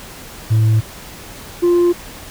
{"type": "tone pair in turn", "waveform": "sine", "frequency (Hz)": [110, 349.2], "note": ["A2", "F4"], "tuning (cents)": [0, 0], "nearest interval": "octave + minor sixth", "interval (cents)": 2000, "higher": "second", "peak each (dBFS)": -7, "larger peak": "neither", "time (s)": [[0.5, 0.81], [1.62, 1.93]], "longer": "neither", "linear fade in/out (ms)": 20, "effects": ["tanh soft clip ceiling -9 dBFS", "pink hiss -35 dBFS RMS until 2.3 s"]}